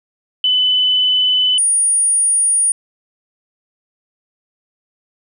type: tone pair in turn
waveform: sine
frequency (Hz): 3008 / 9550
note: F#7 / D9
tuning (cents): +28 / +28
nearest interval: octave + minor sixth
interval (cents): 2000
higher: second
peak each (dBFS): -11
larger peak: neither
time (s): 0.44-1.58 / 1.58-2.72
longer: neither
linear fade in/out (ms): 2
effects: none